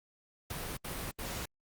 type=noise bursts; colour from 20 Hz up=pink; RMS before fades=-39 dBFS; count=3; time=0.5-1.456 s; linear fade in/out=5 ms; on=270 ms; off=73 ms; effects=Opus 48 kbps